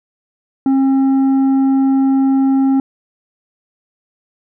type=tone with tanh clipping; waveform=sine; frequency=268.9 Hz; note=C4; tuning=47 cents sharp; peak=-11 dBFS; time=0.66-2.8 s; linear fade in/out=2 ms; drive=6 dB; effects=none